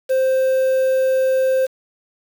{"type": "tone with quantisation", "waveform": "triangle", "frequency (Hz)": 523.3, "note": "C5", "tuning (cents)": 0, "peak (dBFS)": -12, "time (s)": [0.09, 1.67], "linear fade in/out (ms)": 20, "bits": 6, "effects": []}